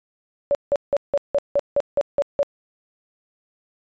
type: tone bursts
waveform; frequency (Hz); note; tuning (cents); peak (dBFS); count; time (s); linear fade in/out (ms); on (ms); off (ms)
sine; 569; C#5; +45; -15; 10; 0.51-2.43; 0; 39; 170
effects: resampled to 16000 Hz